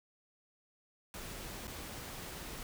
pink noise with dropouts, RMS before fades -45 dBFS, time 1.14-2.63 s, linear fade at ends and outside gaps 1 ms, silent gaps 1.671-1.678 s, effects none

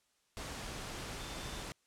sine tone in noise, 3559 Hz, A7, 19 cents sharp, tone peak -53 dBFS, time 1.2-1.62 s, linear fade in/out 0 ms, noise pink, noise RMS -43 dBFS, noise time 0.37-1.72 s, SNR -13 dB, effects white hiss -75 dBFS RMS until 1.86 s + low-pass 9000 Hz 12 dB/octave

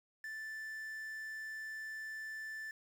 triangle tone with quantisation, 1760 Hz, A6, in tune, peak -40 dBFS, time 0.24-2.71 s, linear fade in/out 2 ms, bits 10, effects none

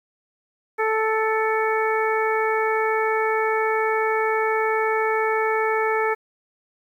harmonic tone with a mistuned harmonic, 438.9 Hz, A4, 4 cents flat, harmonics 1 / 2 / 3 / 4 / 5, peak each -22 / -25 / -27 / -28 / -29 dBFS, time 0.78-6.15 s, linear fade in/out 20 ms, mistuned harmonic 5, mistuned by +25 cents, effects 9-bit

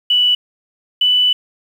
sine tone pair in turn, 2960 / 2982 Hz, F#7 / F#7, 0 / +13 cents, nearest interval unison, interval 13 cents, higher second, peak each -10 dBFS, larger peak neither, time 0.1-0.35 / 1.01-1.33 s, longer second, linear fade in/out 5 ms, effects 7-bit

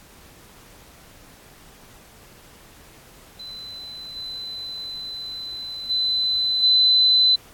sine tone with level steps, 4024 Hz, B7, 32 cents sharp, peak -34 / -30 / -19 / -13 dBFS, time 3.39-7.36 s, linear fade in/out 10 ms, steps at 4.15 / 5.89 / 6.62 s, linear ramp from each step 20 ms, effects pink hiss -49 dBFS RMS until 7.53 s + AAC 64 kbps

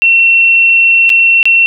sine tone with dropouts, 2714 Hz, E7, 50 cents sharp, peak -4 dBFS, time 0.02-1.66 s, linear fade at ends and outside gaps 0 ms, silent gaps 1.094-1.101 / 1.429-1.455 s, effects none

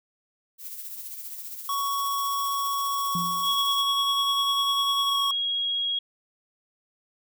violet noise with tremolo, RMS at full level -36 dBFS, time 0.58-3.84 s, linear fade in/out 50 ms, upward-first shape sine, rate 15 Hz, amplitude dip 45%
square tone, 1115 Hz, C#6, 10 cents sharp, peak -26 dBFS, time 1.69-5.31 s, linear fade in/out 2 ms
sine tone with exponential decay, 174.61 Hz, F3, in tune, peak -26 dBFS, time 3.15-3.66 s, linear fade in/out 2 ms, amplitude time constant 110 ms
sine tone with pitch glide, 3335 to 3295 Hz, G#7 to G#7, +7 to -14 cents, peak -24 dBFS, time 3.43-5.99 s, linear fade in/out 5 ms, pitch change -21 cents, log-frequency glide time 5.05-5.2 s
effects none

